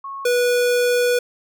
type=tone pair in turn; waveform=sine / square; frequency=1097 / 488.7 Hz; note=C#6 / B4; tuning=-18 / -18 cents; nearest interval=octave + major second; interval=1400 cents; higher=first; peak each=-28 / -16 dBFS; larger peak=second; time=0.04-0.25 / 0.25-1.19 s; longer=second; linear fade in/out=5 ms; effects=none